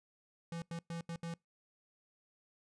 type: tone bursts at uneven times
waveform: square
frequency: 167.9 Hz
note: E3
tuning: 32 cents sharp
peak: -40 dBFS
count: 5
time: 0.52-0.62 / 0.71-0.79 / 0.9-1.01 / 1.09-1.16 / 1.23-1.34 s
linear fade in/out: 2 ms
effects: noise-tail reverb RT60 0.2 s tail -25 dB re dry + resampled to 22050 Hz